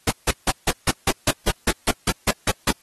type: noise bursts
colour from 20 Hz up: pink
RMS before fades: -19 dBFS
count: 14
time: 0.07-2.71 s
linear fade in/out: 5 ms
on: 40 ms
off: 160 ms
effects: white hiss -57 dBFS RMS until 2.82 s + AAC 32 kbps